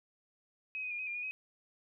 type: tone with pitch steps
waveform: sine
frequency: 2537 / 2502 / 2419 / 2522 / 2403 / 2451 / 2533 Hz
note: D#7 / D#7 / D#7 / D#7 / D7 / D#7 / D#7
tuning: +33 / +9 / -49 / +23 / +39 / -27 / +30 cents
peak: -36 dBFS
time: 0.75-1.31 s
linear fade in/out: 0 ms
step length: 80 ms
effects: none